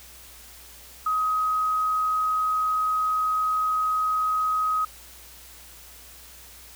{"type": "tone", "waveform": "sine", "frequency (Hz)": 1262, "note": "D#6", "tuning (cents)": 24, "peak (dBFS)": -21, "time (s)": [1.06, 4.85], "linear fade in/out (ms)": 5, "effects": ["added 60 Hz sine -52 dBFS peak until 6.75 s", "white hiss -47 dBFS RMS until 6.75 s"]}